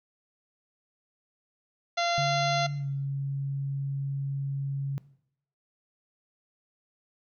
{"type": "harmonic tone", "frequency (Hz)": 689, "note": "F5", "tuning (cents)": -24, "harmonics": [1, 2, 3, 4, 5, 6, 7, 8, 9], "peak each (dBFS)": [-27, -32, -33, -38, -36, -35, -43, -47, -42], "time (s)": [1.97, 2.67], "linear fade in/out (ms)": 10}
{"type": "tone with pitch glide", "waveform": "sine", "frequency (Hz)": [143.1, 138.31], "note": ["D3", "C#3"], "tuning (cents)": [-45, -4], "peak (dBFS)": -28, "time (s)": [2.18, 4.98], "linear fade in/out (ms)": 0, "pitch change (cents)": -59, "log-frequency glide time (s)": [2.76, 2.87]}
{"effects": ["noise-tail reverb RT60 0.7 s tail -19 dB re dry"]}